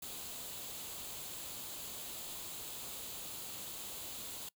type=noise with comb filter; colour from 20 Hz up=white; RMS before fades=-45 dBFS; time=0.02-4.49 s; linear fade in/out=5 ms; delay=0.27 ms; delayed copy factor=+0.5; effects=noise-tail reverb RT60 0.1 s tail -23 dB re dry